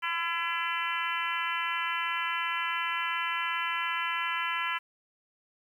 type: harmonic tone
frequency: 337.2 Hz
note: E4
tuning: 39 cents sharp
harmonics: 3 / 4 / 5 / 6 / 7 / 8 / 9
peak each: -34 / -35 / -36 / -37 / -37 / -38 / -39 dBFS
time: 0.02-4.79 s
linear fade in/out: 20 ms
effects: 10-bit